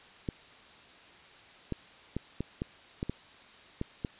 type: clicks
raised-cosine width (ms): 3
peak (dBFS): -19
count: 9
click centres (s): 0.288 / 1.723 / 2.166 / 2.406 / 2.619 / 3.029 / 3.096 / 3.814 / 4.048
effects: white hiss -54 dBFS RMS until 4.19 s + resampled to 8000 Hz